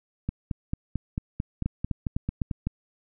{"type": "two click trains", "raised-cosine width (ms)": 5, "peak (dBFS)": [-14, -15], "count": [5, 11], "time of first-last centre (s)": [[1.66, 2.67], [0.29, 2.512]], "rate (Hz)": [3.96, 4.5], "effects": []}